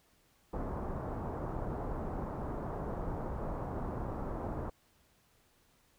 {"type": "low-pass noise", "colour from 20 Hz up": "pink", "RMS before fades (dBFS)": -38, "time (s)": [0.53, 4.7], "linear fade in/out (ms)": 5, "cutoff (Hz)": 1100, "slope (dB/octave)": 24, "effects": ["pink hiss -69 dBFS RMS until 5.98 s"]}